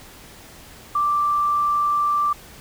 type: tone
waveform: sine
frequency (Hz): 1174.7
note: D6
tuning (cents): 0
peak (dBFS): -17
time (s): 0.95-2.33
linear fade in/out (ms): 5
effects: pink hiss -44 dBFS RMS until 2.6 s